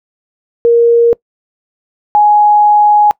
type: tone pair in turn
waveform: sine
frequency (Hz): 468.8 / 835.3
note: A#4 / G#5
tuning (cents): +10 / +10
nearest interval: minor seventh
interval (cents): 1000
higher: second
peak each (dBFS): -4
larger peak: neither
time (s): 0.65-1.13 / 2.15-3.11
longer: second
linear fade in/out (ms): 0
effects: noise-tail reverb RT60 0.1 s tail -24 dB re dry